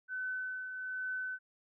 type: tone with tremolo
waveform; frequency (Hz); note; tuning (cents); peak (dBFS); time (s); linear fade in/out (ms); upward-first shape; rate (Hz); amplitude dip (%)
sine; 1513; F#6; +38; -34; 0.08-1.39; 50; triangle; 1.2; 50
effects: none